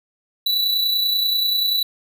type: tone with amplitude modulation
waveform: square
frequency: 3951 Hz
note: B7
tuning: in tune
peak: -16 dBFS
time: 0.46-1.83 s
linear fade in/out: 5 ms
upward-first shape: sine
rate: 30.3 Hz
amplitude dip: 40%
effects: none